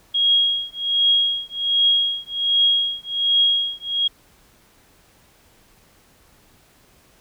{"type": "tone with tremolo", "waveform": "sine", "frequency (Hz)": 3283, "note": "G#7", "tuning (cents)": -21, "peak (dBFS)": -12, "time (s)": [0.14, 4.08], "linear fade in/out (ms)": 10, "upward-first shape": "triangle", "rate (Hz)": 1.3, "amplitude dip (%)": 100, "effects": ["pink hiss -55 dBFS RMS until 7.2 s"]}